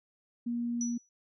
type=tone; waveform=sine; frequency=237.6 Hz; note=A#3; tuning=33 cents sharp; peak=-30 dBFS; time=0.46-0.98 s; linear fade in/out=10 ms
type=tone with exponential decay; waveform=sine; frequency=5900 Hz; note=F#8; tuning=6 cents flat; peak=-31 dBFS; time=0.81-1.09 s; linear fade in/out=1 ms; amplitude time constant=59 ms
effects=none